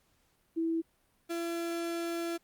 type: tone pair in turn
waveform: sine / 35% pulse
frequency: 328.3 / 337.9 Hz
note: E4 / E4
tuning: -7 / +43 cents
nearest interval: unison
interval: 50 cents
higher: second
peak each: -28 / -31 dBFS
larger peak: first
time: 0.56-0.82 / 1.29-2.38 s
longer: second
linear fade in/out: 20 ms
effects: pink hiss -71 dBFS RMS until 2.43 s + Opus 48 kbps